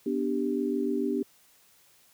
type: chord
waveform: sine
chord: G major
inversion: first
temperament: equal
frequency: 246.9 / 293.7 / 392 Hz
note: B3 / D4 / G4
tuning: 0 / 0 / 0 cents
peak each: -30 dBFS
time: 0.06-1.23 s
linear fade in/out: 5 ms
effects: white hiss -61 dBFS RMS until 2.13 s + high-pass 60 Hz 12 dB/octave